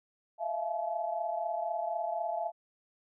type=tone cluster; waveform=sine; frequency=644 / 680 / 704 / 857 Hz; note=E5 / F5 / F5 / A5; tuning=-41 / -46 / +14 / -46 cents; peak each=-38 / -34 / -40 / -37 dBFS; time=0.38-2.52 s; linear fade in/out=50 ms; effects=none